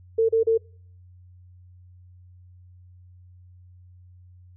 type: tone bursts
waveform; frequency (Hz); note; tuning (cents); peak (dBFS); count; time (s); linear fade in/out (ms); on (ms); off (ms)
sine; 450.6; A4; +41; -16; 3; 0.18-0.578; 10; 110; 34
effects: noise-tail reverb RT60 0.5 s tail -26 dB re dry + added 90 Hz sine -47 dBFS peak until 4.56 s